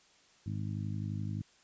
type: harmonic tone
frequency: 51.6 Hz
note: G#1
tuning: 10 cents flat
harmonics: 2 / 3 / 4 / 5 / 6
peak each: -36 / -40 / -42 / -47 / -49 dBFS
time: 0.46-1.42 s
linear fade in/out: 5 ms
effects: white hiss -64 dBFS RMS until 1.63 s + resampled to 16000 Hz